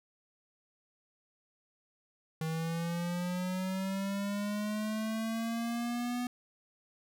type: linear sweep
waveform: square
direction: up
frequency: 158.7 to 246.9 Hz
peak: -33 dBFS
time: 2.41-6.27 s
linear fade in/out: 2 ms
effects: none